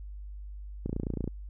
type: click train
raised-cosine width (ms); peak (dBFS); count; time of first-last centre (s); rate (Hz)
3; -19; 13; 0.86-1.277; 28.8
effects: added 50 Hz sine -39 dBFS peak until 1.49 s